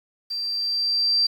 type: tone with level ramp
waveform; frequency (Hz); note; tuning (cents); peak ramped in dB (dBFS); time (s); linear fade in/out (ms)
sine; 4699; D8; 0; -26 to -16; 0.3-1.27; 10
effects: 8-bit